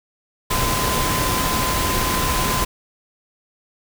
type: tone in noise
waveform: sine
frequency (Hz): 1025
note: C6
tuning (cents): -36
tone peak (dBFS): -24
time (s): 0.5-2.65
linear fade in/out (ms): 10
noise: pink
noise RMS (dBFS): -21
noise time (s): 0.5-2.65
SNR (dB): -6
effects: none